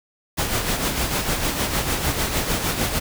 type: noise with tremolo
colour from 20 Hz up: pink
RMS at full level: -21 dBFS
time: 0.37-3 s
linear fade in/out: 20 ms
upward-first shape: sine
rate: 6.6 Hz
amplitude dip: 50%
effects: none